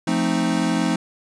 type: chord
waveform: square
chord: F dominant seventh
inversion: none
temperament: equal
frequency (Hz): 174.61 / 220 / 261.6 / 311.1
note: F3 / A3 / C4 / Eb4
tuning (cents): 0 / 0 / 0 / 0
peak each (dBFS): -25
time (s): 0.07-0.96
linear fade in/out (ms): 5
effects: resampled to 22050 Hz